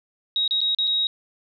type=tone with dropouts; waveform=sine; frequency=3796 Hz; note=A#7; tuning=31 cents sharp; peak=-19 dBFS; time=0.36-1.07 s; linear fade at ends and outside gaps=1 ms; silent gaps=0.478-0.509 / 0.606-0.614 / 0.748-0.786 / 0.872-0.875 s; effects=none